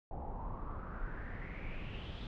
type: noise with low-pass filter sweep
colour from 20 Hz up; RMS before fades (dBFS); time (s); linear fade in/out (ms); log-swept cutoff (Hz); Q
brown; -42; 0.11-2.27; 2; 760 to 3600; 5.8
effects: none